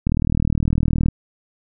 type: click train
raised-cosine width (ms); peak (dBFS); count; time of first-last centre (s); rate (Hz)
5; -6; 41; 0.07-1.085; 39.4
effects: none